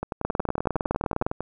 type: two click trains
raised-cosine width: 1 ms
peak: -10 / -14 dBFS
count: 21 / 16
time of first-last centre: 0.25-1.265 / 0.03-1.406 s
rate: 19.7 / 10.9 Hz
effects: none